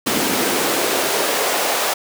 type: noise with high-pass filter sweep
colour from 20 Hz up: pink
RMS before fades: -19 dBFS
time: 0.06-1.94 s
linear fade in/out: 10 ms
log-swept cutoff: 250 to 630 Hz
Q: 1.6
effects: none